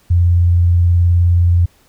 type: tone with vibrato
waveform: sine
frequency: 87 Hz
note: F2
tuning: 6 cents flat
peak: -8 dBFS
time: 0.1-1.66 s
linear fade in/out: 10 ms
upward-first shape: triangle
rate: 19 Hz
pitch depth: 28 cents each way
effects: pink hiss -53 dBFS RMS until 1.88 s